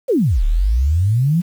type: exponential two-way sweep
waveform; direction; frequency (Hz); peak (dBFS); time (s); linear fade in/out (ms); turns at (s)
sine; down then up; 579 to 34.65 to 181.5; -12; 0.08-1.42; 20; 0.44
effects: 7-bit